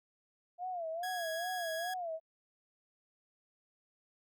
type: tone with vibrato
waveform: sine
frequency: 690 Hz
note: F5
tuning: 21 cents flat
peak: -36 dBFS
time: 0.58-2.2 s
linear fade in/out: 50 ms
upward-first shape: sine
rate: 2.4 Hz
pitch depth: 130 cents each way
type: tone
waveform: sawtooth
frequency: 1661.2 Hz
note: G#6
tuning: in tune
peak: -36 dBFS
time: 1.03-1.94 s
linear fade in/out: 5 ms
effects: Opus 48 kbps